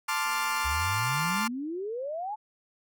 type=chord; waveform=30% pulse; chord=D minor seventh; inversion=second; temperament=equal; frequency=880 / 1046.5 / 1174.7 / 1396.9 Hz; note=A5 / C6 / D6 / F6; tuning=0 / 0 / 0 / 0 cents; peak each=-30 dBFS; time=0.08-1.48 s; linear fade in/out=10 ms
type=click train; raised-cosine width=0.5 ms; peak=-38 dBFS; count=278; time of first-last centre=0.26-1.419 s; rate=239 Hz
type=exponential sweep; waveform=sine; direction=up; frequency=65.4 to 880 Hz; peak=-31 dBFS; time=0.64-2.36 s; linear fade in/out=20 ms
effects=none